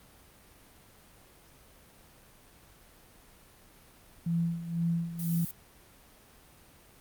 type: tone with tremolo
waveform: sine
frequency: 168.5 Hz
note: E3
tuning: 38 cents sharp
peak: -25 dBFS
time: 4.26-5.45 s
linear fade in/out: 5 ms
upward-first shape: sine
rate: 2 Hz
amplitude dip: 75%
type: noise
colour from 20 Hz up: violet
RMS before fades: -40 dBFS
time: 5.19-5.51 s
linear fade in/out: 2 ms
effects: pink hiss -57 dBFS RMS until 7 s + Opus 32 kbps